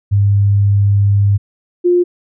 sine tone pair in turn, 100.8 / 353.8 Hz, G2 / F4, +49 / +23 cents, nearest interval octave + minor seventh, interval 2174 cents, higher second, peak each -8 dBFS, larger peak neither, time 0.11-1.38 / 1.84-2.04 s, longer first, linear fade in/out 20 ms, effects none

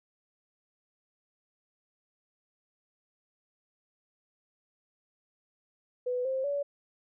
sine tone with pitch steps, 497.1 / 527 / 570 Hz, B4 / C5 / C#5, +11 / +12 / +48 cents, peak -28 dBFS, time 6.06-6.63 s, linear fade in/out 10 ms, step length 190 ms, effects none

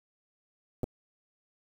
clicks, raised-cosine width 2 ms, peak -19 dBFS, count 2, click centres 0.833 / 0.841 s, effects 8-bit

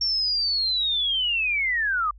sine linear sweep, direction down, 5510 to 1171 Hz, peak -21 dBFS, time 0.01-2.11 s, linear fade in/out 5 ms, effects added 50 Hz sine -44 dBFS peak until 2.18 s

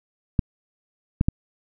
clicks, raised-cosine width 5 ms, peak -6 dBFS, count 3, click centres 0.392 / 1.211 / 1.285 s, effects none

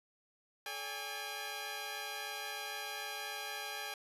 10% pulse tone cluster, 428.8 / 573 / 811 Hz, A4 / D5 / G#5, -45 / -43 / -41 cents, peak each -40 / -40 / -33 dBFS, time 0.66-3.94 s, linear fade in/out 2 ms, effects resampled to 32000 Hz

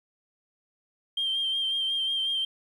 sine tone with vibrato, 3171 Hz, G7, 19 cents sharp, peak -24 dBFS, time 1.17-2.45 s, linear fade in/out 5 ms, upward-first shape sine, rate 5.5 Hz, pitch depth 28 cents each way, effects tanh soft clip ceiling -21 dBFS + 10-bit

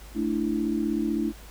sine chord, A suspended fourth, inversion none, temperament equal, 220 / 293.7 / 329.6 Hz, A3 / D4 / E4, 0 / 0 / 0 cents, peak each -28 dBFS, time 0.14-1.33 s, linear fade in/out 50 ms, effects added 52 Hz sine -43 dBFS peak until 1.5 s + pink hiss -49 dBFS RMS until 1.5 s

